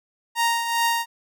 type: tone with tremolo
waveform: sawtooth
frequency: 931 Hz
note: A#5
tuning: 2 cents flat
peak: -14 dBFS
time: 0.35-1.06 s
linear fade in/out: 50 ms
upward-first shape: triangle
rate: 2.5 Hz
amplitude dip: 60%
effects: none